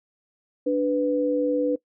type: tone pair together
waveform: sine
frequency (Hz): 293 / 496.6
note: D4 / B4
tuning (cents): -4 / +9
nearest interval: major sixth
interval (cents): 913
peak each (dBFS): -23 / -22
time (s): 0.66-1.76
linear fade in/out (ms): 10
effects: noise-tail reverb RT60 0.1 s tail -20 dB re dry